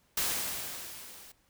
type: noise with level ramp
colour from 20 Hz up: white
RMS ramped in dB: -29 to -52 dBFS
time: 0.17-1.32 s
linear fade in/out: 5 ms
effects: pink hiss -69 dBFS RMS until 1.49 s